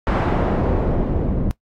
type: noise with low-pass filter sweep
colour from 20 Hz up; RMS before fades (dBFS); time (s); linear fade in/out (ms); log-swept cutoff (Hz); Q
pink; -19; 0.07-1.51; 0; 1300 to 310; 0.81
effects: noise-tail reverb RT60 0.1 s tail -20 dB re dry + AAC 48 kbps